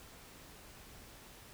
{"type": "silence", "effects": ["pink hiss -55 dBFS RMS until 1.53 s"]}